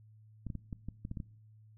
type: clicks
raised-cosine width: 5 ms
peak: -27 dBFS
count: 9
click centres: 0.467 / 0.502 / 0.553 / 0.728 / 0.886 / 1.051 / 1.114 / 1.172 / 1.202 s
effects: noise-tail reverb RT60 0.6 s tail -21 dB re dry + added 108 Hz sine -56 dBFS peak until 1.77 s

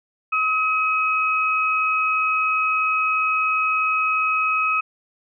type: tone pair together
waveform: sine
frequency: 1274 / 2543 Hz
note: D#6 / D#7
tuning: +41 / +37 cents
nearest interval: octave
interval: 1196 cents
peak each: -20 / -21 dBFS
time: 0.32-4.81 s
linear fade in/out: 10 ms
effects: none

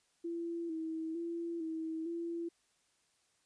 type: tone with vibrato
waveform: sine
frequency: 329.6 Hz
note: E4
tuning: in tune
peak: -36 dBFS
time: 0.24-2.49 s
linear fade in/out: 10 ms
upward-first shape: square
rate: 1.1 Hz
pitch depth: 43 cents each way
effects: white hiss -74 dBFS RMS until 3.45 s + resampled to 22050 Hz

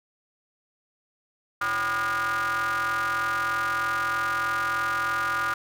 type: ring-modulated tone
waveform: square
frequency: 108.2 Hz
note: A2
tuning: 29 cents flat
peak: -22 dBFS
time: 1.61-5.54 s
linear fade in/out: 5 ms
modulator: 1320 Hz
effects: none

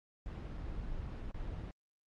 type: noise with dropouts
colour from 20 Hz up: brown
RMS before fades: -41 dBFS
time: 0.26-1.71 s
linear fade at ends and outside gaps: 1 ms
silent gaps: 1.313-1.343 s
effects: low-pass 4000 Hz 12 dB/octave + Opus 24 kbps

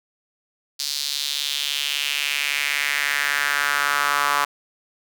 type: tone with high-pass filter sweep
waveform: sawtooth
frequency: 143.7 Hz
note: D3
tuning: 37 cents flat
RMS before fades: -23 dBFS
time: 0.79-4.45 s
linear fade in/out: 10 ms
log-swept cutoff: 4600 to 1100 Hz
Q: 3
effects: none

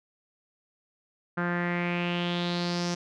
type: tone with low-pass filter sweep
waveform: sawtooth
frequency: 174.61 Hz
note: F3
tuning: in tune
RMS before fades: -29 dBFS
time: 1.37-2.95 s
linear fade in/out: 10 ms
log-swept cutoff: 1500 to 5800 Hz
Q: 4.5
effects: none

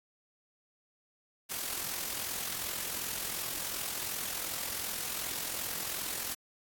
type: noise with amplitude modulation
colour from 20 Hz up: white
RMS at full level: -34 dBFS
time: 1.49-6.35 s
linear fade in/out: 20 ms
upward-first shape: sine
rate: 42.7 Hz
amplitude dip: 50%
effects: AAC 64 kbps

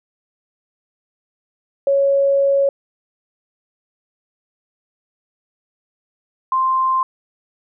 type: tone pair in turn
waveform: sine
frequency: 554.4 / 1046.6 Hz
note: C#5 / C6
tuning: 0 / 0 cents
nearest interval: major seventh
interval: 1100 cents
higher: second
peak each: -12 / -14 dBFS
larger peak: first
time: 1.87-2.69 / 6.52-7.03 s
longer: first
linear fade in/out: 2 ms
effects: none

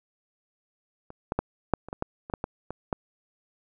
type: clicks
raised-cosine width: 1 ms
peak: -28 / -13 / -10 / -6 / -26 / -19 / -13 / -25 / -12 / -15 / -20 / -12 dBFS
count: 12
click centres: 1.104 / 1.321 / 1.39 / 1.737 / 1.886 / 1.929 / 2.024 / 2.299 / 2.338 / 2.441 / 2.706 / 2.928 s
effects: none

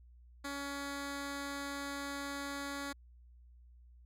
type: tone with notch filter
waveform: 10% pulse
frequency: 281 Hz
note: C#4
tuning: 24 cents sharp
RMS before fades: -41 dBFS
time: 0.44-2.93 s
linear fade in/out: 10 ms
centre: 700 Hz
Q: 1.5
effects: added 60 Hz sine -56 dBFS peak until 4.05 s + low-pass 12000 Hz 12 dB/octave

